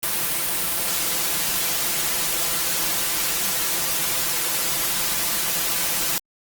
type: noise with comb filter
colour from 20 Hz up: white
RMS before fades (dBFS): -23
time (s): 0.03-6.18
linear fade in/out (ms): 0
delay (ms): 5.9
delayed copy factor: +0.75
effects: Opus 32 kbps